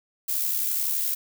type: noise with amplitude modulation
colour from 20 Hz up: violet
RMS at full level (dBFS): -24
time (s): 0.28-1.15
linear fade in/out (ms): 10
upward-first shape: sine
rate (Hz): 71.7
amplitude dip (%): 45
effects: none